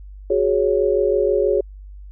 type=chord; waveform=sine; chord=F# suspended second; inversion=none; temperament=just; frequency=370 / 416.2 / 555 Hz; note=F#4 / G#4 / C#5; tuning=0 / +4 / +2 cents; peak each=-20 / -18 / -20 dBFS; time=0.3-1.61 s; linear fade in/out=5 ms; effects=added 49 Hz sine -35 dBFS peak until 2.11 s